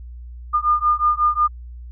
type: beating tone pair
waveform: sine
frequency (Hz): 1209 / 1214.5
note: D6 / D#6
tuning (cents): +50 / -42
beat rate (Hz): 5.5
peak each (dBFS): -18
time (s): 0.53-1.48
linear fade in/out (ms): 20
effects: added 60 Hz sine -33 dBFS peak until 1.91 s